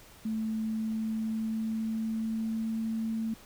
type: tone with pitch glide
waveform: sine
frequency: 220 to 223.3 Hz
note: A3 to A3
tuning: 0 to +26 cents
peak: -29 dBFS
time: 0.25-3.34 s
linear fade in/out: 5 ms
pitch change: +26 cents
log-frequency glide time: 0.65-2.85 s
effects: pink hiss -54 dBFS RMS until 3.45 s